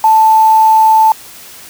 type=tone with quantisation; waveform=sine; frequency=880 Hz; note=A5; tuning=in tune; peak=-4 dBFS; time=0.04-1.12 s; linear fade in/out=2 ms; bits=4; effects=white hiss -34 dBFS RMS until 1.69 s